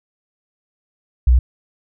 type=tone; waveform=sine; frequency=61.74 Hz; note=B1; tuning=in tune; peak=-7 dBFS; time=1.27-1.39 s; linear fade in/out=5 ms; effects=tanh soft clip ceiling -4 dBFS